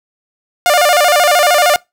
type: tone with vibrato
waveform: sawtooth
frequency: 650 Hz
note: E5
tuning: 24 cents flat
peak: -4 dBFS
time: 0.66-1.76 s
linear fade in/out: 0 ms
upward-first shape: square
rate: 13 Hz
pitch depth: 160 cents each way
effects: noise-tail reverb RT60 0.2 s tail -24 dB re dry